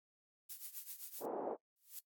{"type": "noise with tremolo", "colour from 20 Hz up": "violet", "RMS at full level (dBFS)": -44, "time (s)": [0.49, 1.26], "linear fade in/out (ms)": 10, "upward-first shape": "triangle", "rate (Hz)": 7.7, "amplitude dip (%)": 85}
{"type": "band-pass noise", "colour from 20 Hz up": "pink", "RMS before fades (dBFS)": -41, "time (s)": [1.2, 1.57], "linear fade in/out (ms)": 50, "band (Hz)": [340, 780], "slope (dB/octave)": 24}
{"type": "noise with exponential growth", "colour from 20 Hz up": "violet", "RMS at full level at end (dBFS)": -42, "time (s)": [1.76, 1.99], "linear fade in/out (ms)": 2, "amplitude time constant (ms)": 48}
{"effects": ["noise-tail reverb RT60 0.1 s tail -21 dB re dry", "AAC 64 kbps"]}